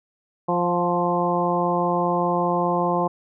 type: harmonic tone with a mistuned harmonic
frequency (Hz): 175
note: F3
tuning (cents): +4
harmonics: 1 / 2 / 3 / 4 / 5 / 6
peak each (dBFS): -26 / -26 / -26 / -26 / -26 / -26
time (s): 0.48-3.08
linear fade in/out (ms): 10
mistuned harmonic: 4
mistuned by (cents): +17
effects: none